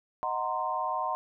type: chord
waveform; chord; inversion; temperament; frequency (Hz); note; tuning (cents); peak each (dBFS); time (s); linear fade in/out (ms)
sine; C half-diminished seventh; first; equal with one note detuned; 622.3 / 740 / 928 / 1046.5; Eb5 / Gb5 / Bb5 / C6; 0 / 0 / -8 / 0; -37 / -34 / -33 / -32; 0.23-1.15; 0
effects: none